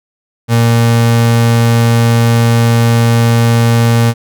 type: tone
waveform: 35% pulse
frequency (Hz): 116.54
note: A#2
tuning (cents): 0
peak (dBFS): -5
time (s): 0.48-4.14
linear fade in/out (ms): 50
effects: none